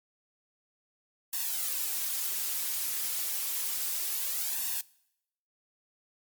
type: noise with flanger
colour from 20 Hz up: blue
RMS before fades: -32 dBFS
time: 1.33-4.81 s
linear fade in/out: 2 ms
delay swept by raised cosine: 1.1 to 6.4 ms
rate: 0.3 Hz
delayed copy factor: +0.75
effects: noise-tail reverb RT60 0.8 s tail -23 dB re dry + MP3 96 kbps